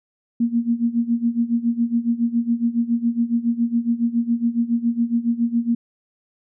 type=tone with tremolo; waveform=sine; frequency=234.5 Hz; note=A#3; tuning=11 cents sharp; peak=-14 dBFS; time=0.4-5.75 s; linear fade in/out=5 ms; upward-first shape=sine; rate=7.2 Hz; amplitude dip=85%; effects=none